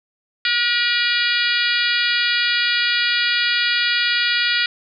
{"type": "harmonic tone", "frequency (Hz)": 479.7, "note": "A#4", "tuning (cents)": 50, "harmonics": [3, 4, 5, 6, 7, 8, 9, 10], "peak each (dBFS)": [-22, -23, -24, -25, -25, -26, -27, -27], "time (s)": [0.45, 4.66], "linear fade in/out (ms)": 2, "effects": []}